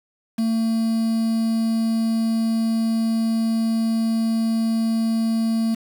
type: tone with quantisation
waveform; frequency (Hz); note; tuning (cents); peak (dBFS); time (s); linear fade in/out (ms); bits
triangle; 225; A3; +39; -16; 0.38-5.75; 10; 6
effects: none